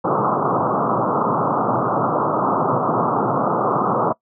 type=band-pass noise; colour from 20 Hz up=white; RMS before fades=-19 dBFS; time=0.04-4.13 s; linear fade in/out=10 ms; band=110 to 1300 Hz; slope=96 dB/octave; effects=noise-tail reverb RT60 0.1 s tail -22 dB re dry